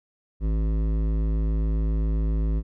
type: tone with hard clipping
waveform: triangle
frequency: 53.7 Hz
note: A1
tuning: 41 cents flat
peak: -23 dBFS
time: 0.4-2.63 s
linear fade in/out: 50 ms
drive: 17 dB
effects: none